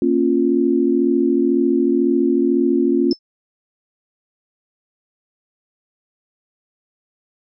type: chord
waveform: sine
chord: Bb minor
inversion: none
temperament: equal with one note detuned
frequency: 233.1 / 275.1 / 349.2 Hz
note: Bb3 / Db4 / F4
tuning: 0 / -13 / 0 cents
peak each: -20 / -17 / -17 dBFS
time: 0.02-3.13 s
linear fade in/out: 2 ms
type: tone with exponential decay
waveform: sine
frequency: 5270 Hz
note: E8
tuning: 1 cent flat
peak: -19 dBFS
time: 3.11-3.19 s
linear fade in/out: 2 ms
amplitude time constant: 16 ms
effects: none